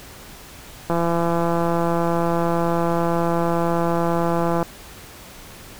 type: click train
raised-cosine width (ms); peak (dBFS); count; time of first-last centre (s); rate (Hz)
1; -8; 631; 0.9-4.628; 169
effects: pink hiss -41 dBFS RMS until 5.79 s